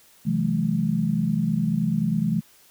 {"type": "chord", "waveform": "sine", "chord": "F# half-diminished seventh", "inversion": "second", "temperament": "equal with one note detuned", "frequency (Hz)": [130.81, 164.81, 185, 214.4], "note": ["C3", "E3", "F#3", "A3"], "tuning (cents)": [0, 0, 0, -45], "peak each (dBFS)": [-30, -24, -28, -24], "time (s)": [0.25, 2.41], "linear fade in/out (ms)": 20, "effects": ["white hiss -55 dBFS RMS until 2.7 s"]}